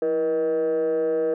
sine tone with frequency modulation, 477.8 Hz, A#4, 43 cents sharp, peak -18 dBFS, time 0.02-1.34 s, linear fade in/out 2 ms, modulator 150 Hz, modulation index 0.65, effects tanh soft clip ceiling -18 dBFS

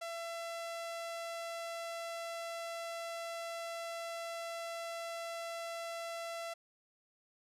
sawtooth tone with low-pass filter, 672 Hz, E5, 33 cents sharp, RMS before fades -42 dBFS, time 0.01-6.54 s, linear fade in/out 10 ms, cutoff 12000 Hz, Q 0.61, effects none

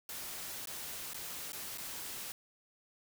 white noise with dropouts, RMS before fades -43 dBFS, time 0.09-2.32 s, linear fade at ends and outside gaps 1 ms, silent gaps 0.657-0.672 / 1.134-1.144 / 1.521-1.531 / 1.775-1.782 s, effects none

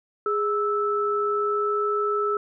sine tone pair together, 413.6 / 1313 Hz, G#4 / E6, -7 / -7 cents, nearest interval octave + minor sixth, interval 2000 cents, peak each -24 dBFS, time 0.26-2.37 s, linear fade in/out 2 ms, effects none

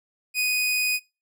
sawtooth tone, 2489 Hz, D#7, in tune, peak -18 dBFS, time 0.34-1 s, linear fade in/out 50 ms, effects noise-tail reverb RT60 0.3 s tail -25 dB re dry

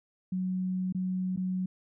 sine tone with dropouts, 185 Hz, F#3, in tune, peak -28 dBFS, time 0.32-1.66 s, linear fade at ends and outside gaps 5 ms, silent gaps 0.925-0.947 / 1.363-1.373 s, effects none

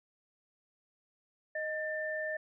sine tone pair together, 621.7 / 1786 Hz, D#5 / A6, -2 / +25 cents, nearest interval octave + tritone, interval 1827 cents, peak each -36 / -36 dBFS, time 1.55-2.37 s, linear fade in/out 5 ms, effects none

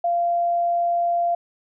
sine tone, 691 Hz, F5, 19 cents flat, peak -18 dBFS, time 0.04-1.35 s, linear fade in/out 5 ms, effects none

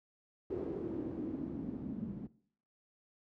white noise with low-pass filter sweep, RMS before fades -40 dBFS, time 0.5-2.27 s, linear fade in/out 5 ms, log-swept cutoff 390 to 210 Hz, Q 4.9, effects noise-tail reverb RT60 0.6 s tail -20 dB re dry + high-pass 60 Hz 12 dB/octave

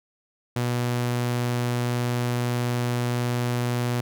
sawtooth tone, 121.6 Hz, B2, 26 cents flat, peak -19 dBFS, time 0.56-4.01 s, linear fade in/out 5 ms, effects none

